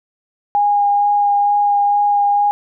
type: tone with vibrato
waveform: sine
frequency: 817 Hz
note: G#5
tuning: 29 cents flat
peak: -11 dBFS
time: 0.55-2.51 s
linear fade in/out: 0 ms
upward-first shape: sine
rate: 2.2 Hz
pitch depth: 10 cents each way
effects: none